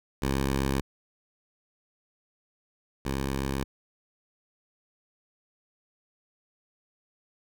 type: tone pair in turn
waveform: 10% pulse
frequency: 67.7 / 67.7 Hz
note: C#2 / C#2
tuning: -40 / -40 cents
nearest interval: unison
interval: 0 cents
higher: neither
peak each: -17 / -20 dBFS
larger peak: first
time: 0.22-0.81 / 3.05-3.64 s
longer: neither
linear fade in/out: 5 ms
effects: none

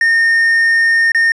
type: tone with dropouts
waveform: triangle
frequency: 1830 Hz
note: A#6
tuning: 32 cents flat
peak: -7 dBFS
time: 0.01-1.32 s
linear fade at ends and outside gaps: 2 ms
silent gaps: 1.119-1.147 s
effects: resampled to 22050 Hz

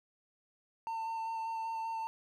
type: tone with vibrato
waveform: triangle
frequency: 901 Hz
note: A5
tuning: 41 cents sharp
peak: -33 dBFS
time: 0.87-2.07 s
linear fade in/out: 0 ms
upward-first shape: square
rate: 5.1 Hz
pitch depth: 11 cents each way
effects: none

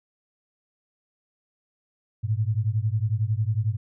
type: beating tone pair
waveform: sine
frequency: 103.83 / 114.83 Hz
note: G#2 / A#2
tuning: 0 / -26 cents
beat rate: 11 Hz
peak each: -24 / -25 dBFS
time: 2.23-3.77 s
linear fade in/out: 20 ms
effects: none

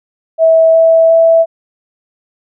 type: tone with pitch steps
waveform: sine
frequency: 650 / 654.1 / 658.3 Hz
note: E5 / E5 / E5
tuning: -24 / -14 / -3 cents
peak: -4 dBFS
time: 0.38-1.46 s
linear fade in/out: 50 ms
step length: 360 ms
effects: none

